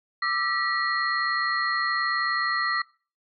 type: tone cluster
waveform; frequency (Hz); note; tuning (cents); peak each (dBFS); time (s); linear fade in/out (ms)
sine; 1183 / 1322 / 1935 / 4221; D6 / E6 / B6 / C8; +12 / +5 / -36 / +14; -29 / -30 / -26 / -32; 0.22-2.82; 5
effects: noise-tail reverb RT60 0.4 s tail -24 dB re dry